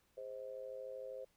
sine tone with amplitude modulation, 523.3 Hz, C5, in tune, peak -40 dBFS, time 0.17-1.25 s, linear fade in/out 10 ms, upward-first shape sine, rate 113 Hz, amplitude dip 85%, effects pink hiss -75 dBFS RMS until 1.36 s

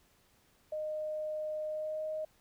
sine tone with pitch glide, 615 to 622.5 Hz, D#5 to D#5, -20 to +1 cents, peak -34 dBFS, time 0.72-2.25 s, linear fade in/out 5 ms, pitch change +21 cents, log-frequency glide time 1.67-2.06 s, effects pink hiss -68 dBFS RMS until 2.4 s

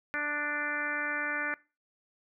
harmonic tone, 294.6 Hz, D4, 6 cents sharp, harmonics 1 / 2 / 3 / 4 / 5 / 6 / 7 / 8, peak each -42 / -42 / -45 / -41 / -34 / -35 / -38 / -42 dBFS, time 0.14-1.54 s, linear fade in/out 0 ms, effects noise-tail reverb RT60 0.3 s tail -21 dB re dry

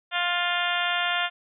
harmonic tone, 351.3 Hz, F4, 10 cents sharp, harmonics 2 / 3 / 4 / 5 / 6 / 7 / 8 / 9 / 10, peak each -30 / -34 / -29 / -31 / -34 / -34 / -32 / -33 / -33 dBFS, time 0.11-1.3 s, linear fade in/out 50 ms, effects none

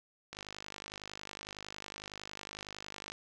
click train, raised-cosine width 0.2 ms, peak -25 dBFS, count 143, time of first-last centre 0.33-3.12 s, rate 50.9 Hz, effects none

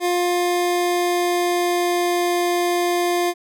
25% pulse tone with pitch glide, 353.2 to 350.8 Hz, F4 to F4, +20 to +8 cents, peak -14 dBFS, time 0-3.34 s, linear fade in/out 50 ms, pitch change -12 cents, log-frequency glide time 0.12-2.39 s, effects none

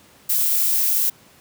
violet noise, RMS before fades -19 dBFS, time 0.29-1.1 s, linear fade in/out 10 ms, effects pink hiss -51 dBFS RMS until 1.4 s + high-pass 100 Hz 12 dB/octave

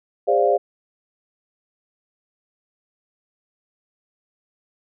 sine chord, D half-diminished seventh, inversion second, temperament equal with one note detuned, 405.8 / 523.3 / 587.3 / 698.5 Hz, Ab4 / C5 / D5 / F5, -40 / 0 / 0 / 0 cents, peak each -20 dBFS, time 0.27-0.58 s, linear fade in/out 20 ms, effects none

